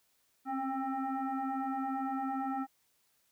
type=tone with frequency modulation; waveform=sine; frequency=261.6 Hz; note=C4; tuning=in tune; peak=-32 dBFS; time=0.45-2.67 s; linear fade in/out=50 ms; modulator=532 Hz; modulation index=1.8; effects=white hiss -73 dBFS RMS until 3.31 s